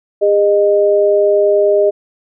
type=tone pair together; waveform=sine; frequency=405.5 / 615 Hz; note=G#4 / D#5; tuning=-41 / -20 cents; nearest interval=perfect fifth; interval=721 cents; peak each=-11 dBFS; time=0.21-1.91 s; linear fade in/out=20 ms; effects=none